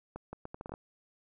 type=accelerating click train; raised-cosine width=1 ms; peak=-27 dBFS; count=9; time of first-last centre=0.16-0.739 s; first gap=170 ms; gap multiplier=0.73; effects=none